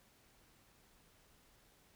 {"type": "silence", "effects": ["pink hiss -68 dBFS RMS until 1.95 s"]}